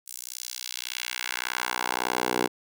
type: tone with high-pass filter sweep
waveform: 10% pulse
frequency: 61.74 Hz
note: B1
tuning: in tune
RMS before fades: -31 dBFS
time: 0.06-2.48 s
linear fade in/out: 20 ms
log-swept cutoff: 8700 to 400 Hz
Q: 1.2
effects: none